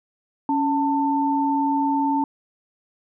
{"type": "tone pair together", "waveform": "sine", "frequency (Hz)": [279.1, 891], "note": ["C#4", "A5"], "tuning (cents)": [12, 22], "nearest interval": "octave + minor sixth", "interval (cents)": 2010, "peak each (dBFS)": -21, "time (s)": [0.49, 2.24], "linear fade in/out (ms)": 2, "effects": []}